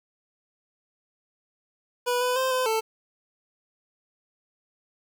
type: tone with pitch steps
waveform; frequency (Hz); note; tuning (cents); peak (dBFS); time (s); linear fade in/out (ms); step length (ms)
25% pulse; 490.5 / 498.7 / 521 / 511 / 443.3; B4 / B4 / C5 / C5 / A4; -12 / +17 / -7 / -41 / +13; -19; 2.06-2.81; 20; 150
effects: 9-bit